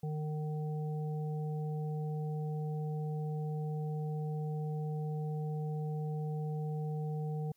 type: harmonic tone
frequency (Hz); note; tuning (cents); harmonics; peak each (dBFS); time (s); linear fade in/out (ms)
152.6; D#3; -33; 1 / 3 / 5; -34 / -44 / -48; 0.03-7.52; 5
effects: white hiss -75 dBFS RMS until 7.56 s